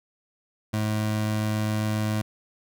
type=tone; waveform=25% pulse; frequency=107.4 Hz; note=A2; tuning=41 cents flat; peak=-20 dBFS; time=0.73-2.22 s; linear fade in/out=10 ms; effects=none